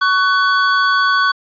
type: tone pair together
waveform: square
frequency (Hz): 1122 / 1497.7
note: C#6 / F#6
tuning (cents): +21 / +21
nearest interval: perfect fourth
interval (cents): 500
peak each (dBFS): -15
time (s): 0.01-1.32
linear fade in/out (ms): 10
effects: resampled to 11025 Hz + 8-bit